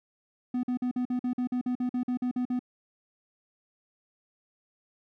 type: tone bursts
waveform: triangle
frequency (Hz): 248.9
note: B3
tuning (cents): +14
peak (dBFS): -24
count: 15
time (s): 0.54-2.593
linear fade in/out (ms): 5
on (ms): 93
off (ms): 47
effects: none